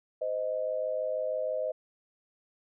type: tone pair together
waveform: sine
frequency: 515.8 / 622 Hz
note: C5 / D#5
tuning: -25 / -1 cents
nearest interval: minor third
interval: 324 cents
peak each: -32 / -31 dBFS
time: 0.21-1.72 s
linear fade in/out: 10 ms
effects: none